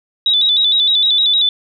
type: tone with vibrato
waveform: sine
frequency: 3656 Hz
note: A#7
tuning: 34 cents flat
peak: -10 dBFS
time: 0.26-1.49 s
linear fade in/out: 2 ms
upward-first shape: square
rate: 6.5 Hz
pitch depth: 76 cents each way
effects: none